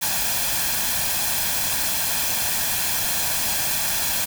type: noise with comb filter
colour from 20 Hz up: white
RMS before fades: -23 dBFS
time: 0.01-4.26 s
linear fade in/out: 20 ms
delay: 1.2 ms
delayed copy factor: +0.55
effects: none